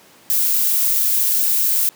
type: noise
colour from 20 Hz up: violet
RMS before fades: -17 dBFS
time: 0.3-1.89 s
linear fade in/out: 0 ms
effects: pink hiss -48 dBFS RMS until 1.95 s + high-pass 200 Hz 12 dB/octave